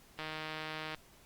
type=click train; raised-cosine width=0.3 ms; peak=-24 dBFS; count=119; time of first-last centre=0.19-0.946 s; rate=156 Hz; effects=pink hiss -61 dBFS RMS until 1.25 s + Opus 48 kbps